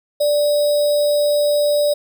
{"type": "tone with sample-and-hold", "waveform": "sine", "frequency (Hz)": 587.3, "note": "D5", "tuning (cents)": 0, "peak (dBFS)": -13, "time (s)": [0.2, 1.94], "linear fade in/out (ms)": 10, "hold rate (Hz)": 4410, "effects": []}